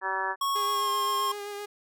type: harmonic tone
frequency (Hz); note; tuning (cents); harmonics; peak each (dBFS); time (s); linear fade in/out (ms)
191; G3; -45; 2 / 3 / 4 / 5 / 6 / 7 / 8 / 9; -39 / -41 / -37 / -31 / -36 / -38 / -39 / -32; 0.01-0.36; 50
type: tone with pitch glide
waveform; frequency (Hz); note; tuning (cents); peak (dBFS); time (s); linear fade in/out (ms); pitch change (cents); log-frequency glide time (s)
square; 1103 to 1073.5; C#6 to C6; -9 to +44; -26; 0.41-1.32; 5; -47; 0.72-0.9
type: tone with vibrato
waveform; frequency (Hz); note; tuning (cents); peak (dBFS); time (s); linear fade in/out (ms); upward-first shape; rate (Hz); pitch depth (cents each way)
sawtooth; 409; G#4; -26; -31; 0.55-1.66; 10; sine; 7.7; 20
effects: none